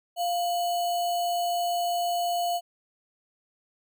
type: tone with sample-and-hold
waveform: sine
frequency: 698 Hz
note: F5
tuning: 1 cent flat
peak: -24 dBFS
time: 0.16-2.61 s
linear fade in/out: 50 ms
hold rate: 3675 Hz
effects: none